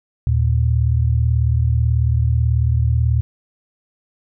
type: tone pair together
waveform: sine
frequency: 78.02 / 116.3 Hz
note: D#2 / A#2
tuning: +5 / -4 cents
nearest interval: perfect fifth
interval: 691 cents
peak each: -16 dBFS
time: 0.27-3.21 s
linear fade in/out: 0 ms
effects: none